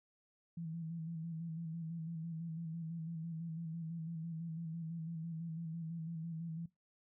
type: tone with vibrato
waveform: sine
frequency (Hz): 164.2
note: E3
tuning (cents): -6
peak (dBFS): -40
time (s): 0.57-6.66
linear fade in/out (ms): 5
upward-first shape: square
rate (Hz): 6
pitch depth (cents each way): 42
effects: noise-tail reverb RT60 0.2 s tail -20 dB re dry